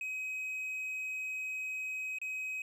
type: tone with dropouts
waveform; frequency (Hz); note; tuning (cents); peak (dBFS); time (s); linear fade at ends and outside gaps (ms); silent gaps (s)
triangle; 2532; D#7; +30; -34; 0.01-2.62; 2; 2.186-2.215
effects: none